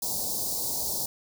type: band-stop noise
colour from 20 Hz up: white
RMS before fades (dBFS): -30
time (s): 0.02-1.06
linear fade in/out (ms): 5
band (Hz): 920 to 4200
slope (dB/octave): 48
effects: none